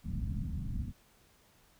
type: low-pass noise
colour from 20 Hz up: pink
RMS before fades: -36 dBFS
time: 0.03-0.93 s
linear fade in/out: 50 ms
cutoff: 240 Hz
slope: 48 dB/octave
effects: pink hiss -65 dBFS RMS until 1.79 s